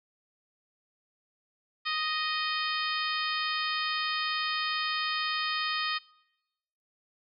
harmonic tone with a mistuned harmonic, 622.3 Hz, D#5, in tune, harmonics 2 / 3 / 4 / 5 / 6 / 7 / 8, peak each -33 / -35 / -36 / -37 / -38 / -38 / -39 dBFS, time 1.85-5.99 s, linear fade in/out 20 ms, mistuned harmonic 6, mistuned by -19 cents, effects noise-tail reverb RT60 1.0 s tail -25 dB re dry

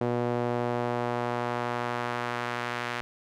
sawtooth tone with band-pass filter sweep, 120.8 Hz, B2, 38 cents flat, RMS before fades -30 dBFS, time 0.01-3.01 s, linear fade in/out 0 ms, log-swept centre 470 to 1800 Hz, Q 1, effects none

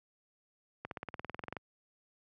accelerating click train, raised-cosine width 0.5 ms, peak -24 dBFS, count 15, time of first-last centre 0.85-1.567 s, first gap 62 ms, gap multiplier 0.97, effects high-pass 80 Hz 12 dB/octave

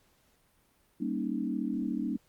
sine chord, Eb dominant seventh, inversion first, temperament equal, 196 / 233.1 / 277.2 / 311.1 Hz, G3 / Bb3 / Db4 / Eb4, 0 / 0 / 0 / 0 cents, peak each -36 / -34 / -35 / -36 dBFS, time 1-2.17 s, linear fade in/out 10 ms, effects pink hiss -68 dBFS RMS until 2.28 s + Opus 48 kbps

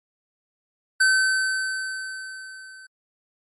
square tone with level ramp, 1534 Hz, G6, 38 cents flat, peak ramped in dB -15 to -43 dBFS, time 1-2.87 s, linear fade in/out 10 ms, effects MP3 48 kbps

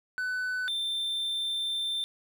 triangle tone pair in turn, 1500 / 3568 Hz, F#6 / A7, +23 / +23 cents, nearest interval octave + minor third, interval 1500 cents, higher second, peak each -27 dBFS, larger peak neither, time 0.18-0.68 / 0.68-2.04 s, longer second, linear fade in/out 0 ms, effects none

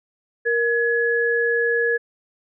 sine tone pair together, 468.9 / 1691 Hz, A#4 / G#6, +10 / +31 cents, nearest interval octave + minor seventh, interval 2221 cents, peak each -20 dBFS, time 0.45-1.98 s, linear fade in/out 20 ms, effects none

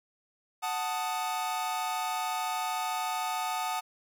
45% pulse chord, D# diminished, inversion first, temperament equal, 740 / 880 / 1244.5 Hz, F#5 / A5 / D#6, 0 / 0 / 0 cents, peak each -34 / -34 / -36 dBFS, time 0.62-3.81 s, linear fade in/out 20 ms, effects none

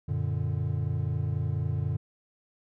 triangle chord, Gb augmented, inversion none, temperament equal, 92.5 / 116.54 / 146.83 Hz, Gb2 / Bb2 / D3, 0 / 0 / 0 cents, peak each -29 dBFS, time 0.08-1.97 s, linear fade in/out 10 ms, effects none

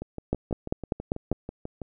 two click trains, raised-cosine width 2 ms, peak -11 / -21 dBFS, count 6 / 12, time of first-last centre 0.33-1.316 / 0.02-1.817 s, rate 5.07 / 6.12 Hz, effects none

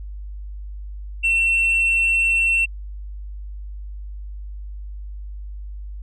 sine tone, 2703 Hz, E7, 43 cents sharp, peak -13 dBFS, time 1.23-2.66 s, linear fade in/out 20 ms, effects tanh soft clip ceiling -14 dBFS + added 50 Hz sine -30 dBFS peak until 6.02 s

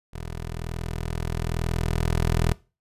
15% pulse tone with level ramp, 41.08 Hz, E1, 5 cents flat, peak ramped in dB -27 to -13 dBFS, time 0.13-2.53 s, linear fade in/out 10 ms, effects noise-tail reverb RT60 0.3 s tail -21 dB re dry + resampled to 32000 Hz

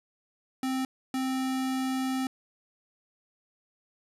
square tone bursts at uneven times, 261.6 Hz, C4, in tune, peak -28 dBFS, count 2, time 0.63-0.85 / 1.14-2.27 s, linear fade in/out 2 ms, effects resampled to 32000 Hz + 10-bit

